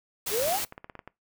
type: noise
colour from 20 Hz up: white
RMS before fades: -31 dBFS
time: 0.26-0.65 s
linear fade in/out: 10 ms
type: exponential sweep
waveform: sine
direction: up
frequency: 385.4 to 882 Hz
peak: -25 dBFS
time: 0.3-0.6 s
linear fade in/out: 50 ms
type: clicks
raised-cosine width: 0.5 ms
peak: -26 dBFS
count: 12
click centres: 0.442 / 0.481 / 0.552 / 0.6 / 0.648 / 0.724 / 0.779 / 0.844 / 0.898 / 0.953 / 0.992 / 1.076 s
effects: noise-tail reverb RT60 0.2 s tail -22 dB re dry